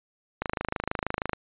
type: click train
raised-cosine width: 0.5 ms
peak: -12 dBFS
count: 25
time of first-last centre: 0.42-1.333 s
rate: 26.3 Hz
effects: resampled to 8000 Hz